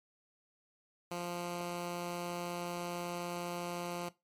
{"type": "tone", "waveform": "10% pulse", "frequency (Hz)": 174.61, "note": "F3", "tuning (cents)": 0, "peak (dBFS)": -29, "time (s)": [1.11, 4.09], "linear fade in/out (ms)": 5, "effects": ["noise-tail reverb RT60 0.2 s tail -17 dB re dry", "MP3 64 kbps"]}